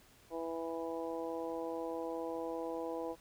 harmonic tone, 164.81 Hz, E3, in tune, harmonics 2 / 3 / 4 / 5 / 6, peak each -42 / -40 / -45 / -47 / -48 dBFS, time 0.3-3.16 s, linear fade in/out 50 ms, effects pink hiss -63 dBFS RMS until 3.2 s

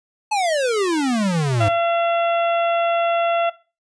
square exponential sweep, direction down, 877 to 99.6 Hz, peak -18 dBFS, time 0.31-1.69 s, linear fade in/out 10 ms
harmonic tone, 680 Hz, F5, 46 cents flat, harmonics 1 / 2 / 3 / 4 / 5, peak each -18 / -24 / -32 / -29 / -35 dBFS, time 1.6-3.5 s, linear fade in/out 10 ms
blue noise with exponential decay, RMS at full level -37 dBFS, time 1.61-1.75 s, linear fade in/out 1 ms, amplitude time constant 30 ms
effects noise-tail reverb RT60 0.3 s tail -17 dB re dry + resampled to 22050 Hz

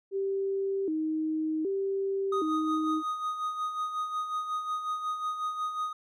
sine tone with vibrato, 350 Hz, F4, 4 cents sharp, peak -27 dBFS, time 0.11-3.03 s, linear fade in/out 50 ms, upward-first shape square, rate 0.65 Hz, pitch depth 190 cents each way
triangle tone with tremolo, 1244.5 Hz, D#6, in tune, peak -26 dBFS, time 2.32-5.93 s, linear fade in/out 5 ms, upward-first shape sine, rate 5.5 Hz, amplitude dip 55%
effects none

